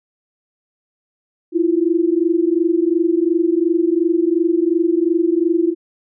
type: tone pair together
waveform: sine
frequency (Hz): 326.4 / 349.2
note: E4 / F4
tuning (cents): -17 / 0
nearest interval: minor second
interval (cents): 117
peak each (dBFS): -16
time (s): 1.52-5.75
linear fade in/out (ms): 50
effects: none